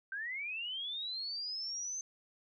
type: linear sweep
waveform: sine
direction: up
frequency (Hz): 1534 to 6272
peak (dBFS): -37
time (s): 0.12-2.01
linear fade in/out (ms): 2
effects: none